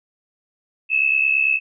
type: tone pair together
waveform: sine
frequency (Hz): 2568 / 2637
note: E7 / E7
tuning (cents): -46 / 0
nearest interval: unison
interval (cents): 46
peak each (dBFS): -18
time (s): 0.89-1.6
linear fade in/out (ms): 50
effects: none